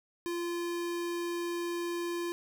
square tone, 345 Hz, F4, 21 cents flat, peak -33 dBFS, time 0.26-2.32 s, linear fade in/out 0 ms, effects none

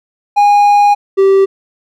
triangle tone pair in turn, 820 / 388.8 Hz, G#5 / G4, -22 / -14 cents, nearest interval octave + minor second, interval 1292 cents, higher first, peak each -3 dBFS, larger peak neither, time 0.36-0.95 / 1.17-1.46 s, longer first, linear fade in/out 20 ms, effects none

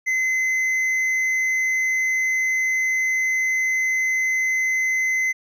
sine tone with hard clipping, 2048 Hz, C7, 38 cents flat, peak -20 dBFS, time 0.06-5.33 s, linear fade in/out 20 ms, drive 5 dB, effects none

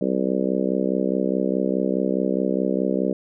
harmonic tone, 64.8 Hz, C2, 16 cents flat, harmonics 3 / 4 / 5 / 6 / 7 / 8 / 9, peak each -25 / -26 / -27 / -28 / -28 / -29 / -30 dBFS, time 0.01-3.13 s, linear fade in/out 5 ms, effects none

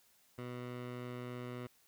15% pulse tone with low-pass filter, 123.47 Hz, B2, in tune, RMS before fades -44 dBFS, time 0.38-1.67 s, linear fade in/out 5 ms, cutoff 2700 Hz, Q 0.9, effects white hiss -69 dBFS RMS until 1.87 s

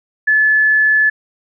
sine tone, 1727 Hz, A6, 33 cents flat, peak -9 dBFS, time 0.27-1.1 s, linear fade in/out 10 ms, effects none

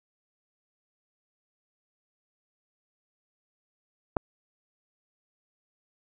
clicks, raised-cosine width 1 ms, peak -26 / -10 dBFS, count 2, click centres 4.165 / 4.168 s, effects none

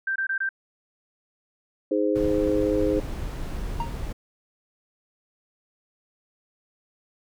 sine tone bursts, 1568 Hz, G6, in tune, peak -23 dBFS, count 4, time 0.07-0.491 s, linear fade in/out 5 ms, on 88 ms, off 23 ms
harmonic tone, 103.83 Hz, G#2, in tune, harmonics 3 / 4 / 5, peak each -24 / -25 / -25 dBFS, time 1.91-3 s, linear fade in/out 5 ms
brown noise, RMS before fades -31 dBFS, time 2.15-4.13 s, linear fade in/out 10 ms
triangle tone with exponential decay, 931 Hz, A#5, 2 cents flat, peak -22 dBFS, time 3.8-3.96 s, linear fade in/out 2 ms, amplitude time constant 34 ms
effects none

